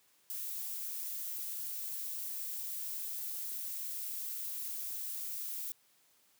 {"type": "noise", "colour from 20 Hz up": "violet", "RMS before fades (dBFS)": -40, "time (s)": [0.3, 5.72], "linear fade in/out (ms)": 0, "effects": ["white hiss -69 dBFS RMS until 6.39 s", "high-pass 100 Hz 12 dB/octave"]}